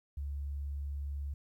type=tone; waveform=sine; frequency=70.8 Hz; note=C#2; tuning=37 cents sharp; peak=-35 dBFS; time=0.17-1.34 s; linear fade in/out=5 ms; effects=12-bit